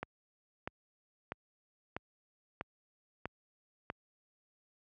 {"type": "click train", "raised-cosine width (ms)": 0.5, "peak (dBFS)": -22, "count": 7, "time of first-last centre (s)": [0.03, 3.901], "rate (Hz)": 1.55, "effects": ["high-pass 60 Hz 12 dB/octave"]}